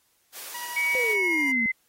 white high-pass noise, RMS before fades -39 dBFS, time 0.32-1.17 s, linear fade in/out 50 ms, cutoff 420 Hz, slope 12 dB/octave
25% pulse tone with tremolo, 965 Hz, B5, 40 cents flat, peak -30 dBFS, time 0.54-1.52 s, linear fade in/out 5 ms, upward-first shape sine, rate 13 Hz, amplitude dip 25%
sine tone with pitch glide, 2255 to 2056 Hz, C#7 to C7, +29 to -31 cents, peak -22 dBFS, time 0.76-1.72 s, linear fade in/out 10 ms, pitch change -160 cents, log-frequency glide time 1.07-1.58 s
sine exponential sweep, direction down, 523.3 to 220 Hz, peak -27 dBFS, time 0.95-1.66 s, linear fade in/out 0 ms
effects white hiss -67 dBFS RMS until 1.88 s + AAC 48 kbps

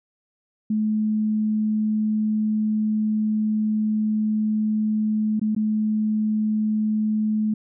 sine tone with dropouts, 214.9 Hz, A3, 41 cents flat, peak -19 dBFS, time 0.7-7.54 s, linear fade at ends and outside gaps 5 ms, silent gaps 5.396-5.414 / 5.55-5.563 s, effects none

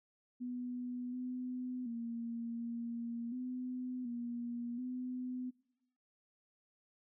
sine tone with pitch steps, 247.1 / 251.6 / 232.7 / 234.2 / 252.2 / 238.5 / 252 Hz, B3 / B3 / A#3 / A#3 / B3 / A#3 / B3, +1 / +32 / -3 / +8 / +36 / +40 / +35 cents, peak -38 dBFS, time 0.4-5.51 s, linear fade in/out 20 ms, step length 730 ms, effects noise-tail reverb RT60 1.0 s tail -22 dB re dry

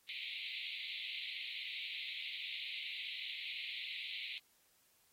pink band-pass noise, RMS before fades -45 dBFS, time 0.09-4.38 s, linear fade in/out 0 ms, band 2100 to 4100 Hz, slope 96 dB/octave, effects white hiss -72 dBFS RMS until 5.12 s + AAC 48 kbps

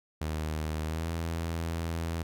sawtooth tone with pitch glide, 77.78 to 82.88 Hz, D#2 to E2, 0 to +10 cents, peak -27 dBFS, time 0.21-2.23 s, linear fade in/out 5 ms, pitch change +110 cents, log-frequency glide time 0.84-1.08 s, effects none

